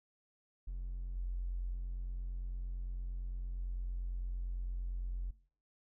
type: tone with level steps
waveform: triangle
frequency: 44.41 Hz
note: F1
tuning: 30 cents sharp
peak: -35 / -31 / -34 / -32 dBFS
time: 0.67-5.31 s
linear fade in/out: 10 ms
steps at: 1.15 / 1.73 / 3.57 s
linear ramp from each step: 20 ms
effects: noise-tail reverb RT60 0.5 s tail -22 dB re dry + tanh soft clip ceiling -33 dBFS